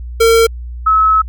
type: tone pair in turn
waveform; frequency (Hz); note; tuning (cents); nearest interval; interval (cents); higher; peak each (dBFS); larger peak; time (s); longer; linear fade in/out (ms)
square / sine; 456.1 / 1292.3; A#4 / E6; -38 / -35; octave + tritone; 1803; second; -7 / -7; neither; 0.2-0.47 / 0.86-1.22; second; 10
effects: added 60 Hz sine -23 dBFS peak until 1.28 s